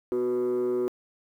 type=tone with frequency modulation; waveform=sine; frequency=370 Hz; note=F#4; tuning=in tune; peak=-21 dBFS; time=0.12-0.88 s; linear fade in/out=0 ms; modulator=121 Hz; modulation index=0.57; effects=tanh soft clip ceiling -23 dBFS + 10-bit